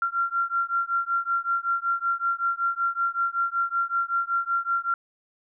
sine beating tone pair, 1373 / 1378.3 Hz, F6 / F6, -30 / -23 cents, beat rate 5.3 Hz, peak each -26 dBFS, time 0.02-4.94 s, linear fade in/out 2 ms, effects none

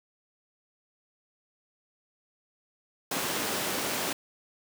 pink high-pass noise, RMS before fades -31 dBFS, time 3.11-4.13 s, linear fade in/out 5 ms, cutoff 240 Hz, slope 12 dB/octave, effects none

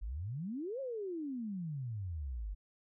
sine exponential two-way sweep, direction up then down, 46.04 to 557 to 46.04 Hz, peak -37 dBFS, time 0.01-2.55 s, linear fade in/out 20 ms, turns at 0.8 s, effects none

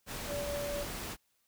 sine tone in noise, 576 Hz, D5, 34 cents flat, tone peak -35 dBFS, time 0.27-0.86 s, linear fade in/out 50 ms, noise pink, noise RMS -40 dBFS, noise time 0.06-1.17 s, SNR +2 dB, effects white hiss -75 dBFS RMS until 1.47 s

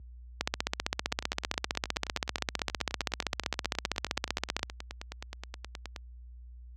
two click trains, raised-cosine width 0.2 ms, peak -10 / -21 dBFS, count 66 / 47, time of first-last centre 0.41-4.631 / 1.12-5.962 s, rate 15.4 / 9.5 Hz, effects added 60 Hz sine -36 dBFS peak until 6.76 s + high-pass 100 Hz 12 dB/octave

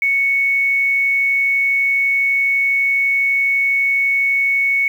sine tone with quantisation, 2217 Hz, C#7, in tune, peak -13 dBFS, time 0.02-4.88 s, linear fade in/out 2 ms, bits 7, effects none

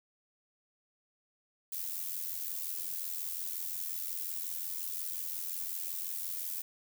violet noise with amplitude modulation, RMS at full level -35 dBFS, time 1.72-6.62 s, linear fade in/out 5 ms, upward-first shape sine, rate 85.6 Hz, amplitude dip 65%, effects none

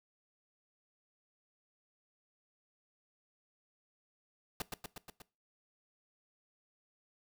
pink noise with echo, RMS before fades -37 dBFS, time 4.6-4.62 s, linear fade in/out 2 ms, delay 120 ms, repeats 5, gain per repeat -3 dB, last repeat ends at 5.22 s, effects noise-tail reverb RT60 0.3 s tail -20 dB re dry

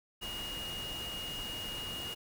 sine tone in noise, 2863 Hz, F7, 42 cents sharp, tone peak -39 dBFS, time 0.21-2.15 s, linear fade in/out 20 ms, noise pink, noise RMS -44 dBFS, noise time 0.21-2.15 s, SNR +2 dB, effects none

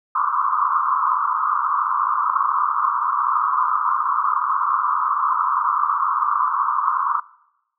pink band-pass noise, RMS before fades -20 dBFS, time 0.15-7.2 s, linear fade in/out 5 ms, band 1000 to 1300 Hz, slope 96 dB/octave, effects noise-tail reverb RT60 0.9 s tail -22 dB re dry

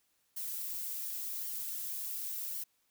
violet noise with flanger, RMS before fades -39 dBFS, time 0.36-2.64 s, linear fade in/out 10 ms, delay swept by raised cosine 0.78 to 6.28 ms, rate 0.9 Hz, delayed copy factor -0.5, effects white hiss -75 dBFS RMS until 2.9 s

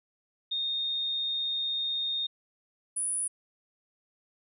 sine tone pair in turn, 3682 / 9807 Hz, A#7 / D#9, -22 / -26 cents, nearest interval octave + perfect fourth, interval 1696 cents, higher second, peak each -28 dBFS, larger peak neither, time 0.51-2.27 / 2.96-3.28 s, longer first, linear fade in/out 10 ms, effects none

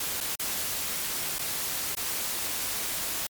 white noise with dropouts, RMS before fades -31 dBFS, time 0-3.27 s, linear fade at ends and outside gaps 5 ms, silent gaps 0.205-0.208 / 0.356-0.394 / 1.386-1.391 / 1.952-1.968 s, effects MP3 96 kbps

